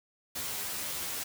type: noise with comb filter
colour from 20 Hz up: white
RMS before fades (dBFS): -36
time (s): 0.35-1.24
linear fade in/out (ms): 10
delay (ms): 12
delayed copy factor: +1
effects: none